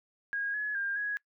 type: tone with pitch steps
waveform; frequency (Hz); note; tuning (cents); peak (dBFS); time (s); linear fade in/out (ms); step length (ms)
sine; 1636 / 1695 / 1602 / 1666; G#6 / G#6 / G6 / G#6; -26 / +35 / +37 / +5; -30; 0.33-1.17; 0; 210
effects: noise-tail reverb RT60 0.1 s tail -23 dB re dry